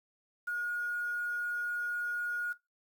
sine tone with quantisation, 1438 Hz, F#6, 50 cents flat, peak -31 dBFS, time 0.47-2.53 s, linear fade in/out 10 ms, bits 9, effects noise-tail reverb RT60 0.2 s tail -18 dB re dry

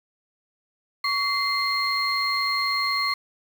sine tone cluster, 1126 / 2082 / 4250 Hz, C#6 / C7 / C8, +27 / -9 / +26 cents, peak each -26 dBFS, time 1.04-3.14 s, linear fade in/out 5 ms, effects 7-bit

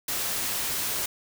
white noise, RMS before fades -29 dBFS, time 0.08-1.06 s, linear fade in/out 5 ms, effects none

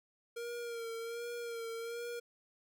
square tone with vibrato, 466.2 Hz, A#4, in tune, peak -40 dBFS, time 0.36-2.2 s, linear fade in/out 10 ms, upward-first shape sine, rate 1.3 Hz, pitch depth 37 cents each way, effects none

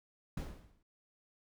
brown noise with exponential decay, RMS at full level -36 dBFS, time 0.37-0.83 s, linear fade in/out 5 ms, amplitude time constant 100 ms, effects none

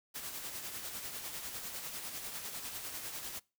white noise with tremolo, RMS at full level -41 dBFS, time 0.14-3.4 s, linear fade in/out 20 ms, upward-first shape sine, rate 10 Hz, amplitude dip 45%, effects noise-tail reverb RT60 0.3 s tail -24 dB re dry

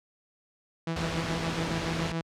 sawtooth tone with tremolo, 164.81 Hz, E3, in tune, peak -24 dBFS, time 0.87-2.21 s, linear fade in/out 2 ms, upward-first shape sine, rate 7.1 Hz, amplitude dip 60%
pink noise, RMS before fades -32 dBFS, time 0.96-2.12 s, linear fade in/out 2 ms
effects high-pass 60 Hz 12 dB/octave + low-pass 5000 Hz 12 dB/octave

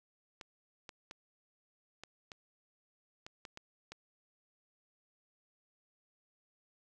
clicks, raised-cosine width 0.2 ms, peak -29 dBFS, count 9, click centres 0.412 / 0.892 / 1.111 / 2.036 / 2.318 / 3.265 / 3.452 / 3.574 / 3.92 s, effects none

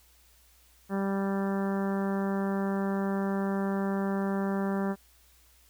harmonic tone, 196 Hz, G3, in tune, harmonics 1 / 2 / 3 / 4 / 5 / 6 / 7 / 8 / 9, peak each -28 / -34 / -38 / -40 / -42 / -44 / -45 / -46 / -47 dBFS, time 0.89-4.96 s, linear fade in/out 50 ms, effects added 60 Hz sine -62 dBFS peak until 5.69 s + white hiss -62 dBFS RMS until 5.69 s

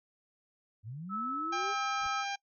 sine linear sweep, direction up, 97.8 to 417.8 Hz, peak -39 dBFS, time 0.83-1.75 s, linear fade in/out 50 ms
sine tone with pitch glide, 1304 to 1294.2 Hz, E6 to E6, -19 to -32 cents, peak -33 dBFS, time 1.09-2.25 s, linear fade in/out 50 ms, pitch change -13 cents, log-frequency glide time 1.27-1.78 s
harmonic tone, 798 Hz, G5, 31 cents sharp, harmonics 1 / 2 / 3 / 4 / 5 / 6 / 7 / 8, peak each -36 / -41 / -41 / -44 / -49 / -49 / -48 / -48 dBFS, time 1.52-2.36 s, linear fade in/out 10 ms
brown noise with exponential growth, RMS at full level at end -47 dBFS, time 1.93-2.07 s, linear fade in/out 2 ms, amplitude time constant 30 ms
effects noise-tail reverb RT60 0.1 s tail -24 dB re dry

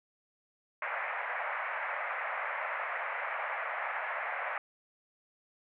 white band-pass noise, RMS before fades -36 dBFS, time 0.82-4.58 s, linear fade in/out 2 ms, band 560 to 2200 Hz, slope 48 dB/octave, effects none

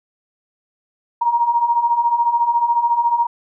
sine beating tone pair, 932.3 / 946.3 Hz, A#5 / A#5, 0 / +26 cents, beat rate 14 Hz, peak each -20 / -15 dBFS, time 1.21-3.27 s, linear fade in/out 10 ms, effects none

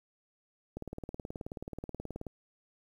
click train, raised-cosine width 2 ms, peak -26 dBFS, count 29, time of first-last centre 0.77-2.267 s, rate 18.7 Hz, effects 10-bit

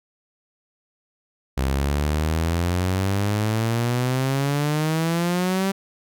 sawtooth exponential sweep, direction up, 65.2 to 196 Hz, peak -16 dBFS, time 1.57-5.72 s, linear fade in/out 10 ms, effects none

